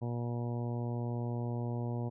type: harmonic tone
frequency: 119.6 Hz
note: A#2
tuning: 45 cents sharp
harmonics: 1 / 2 / 3 / 4 / 5 / 6 / 7 / 8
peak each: -34 / -40 / -44 / -46 / -48 / -50 / -51 / -52 dBFS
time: 0.01-2.1 s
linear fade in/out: 20 ms
effects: none